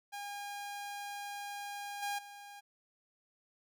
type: tone with level steps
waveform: sawtooth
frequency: 812 Hz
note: G#5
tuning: 39 cents flat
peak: -37 / -31 / -45 dBFS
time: 0.12-2.61 s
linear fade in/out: 20 ms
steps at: 2.02 / 2.18 s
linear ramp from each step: 10 ms
effects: none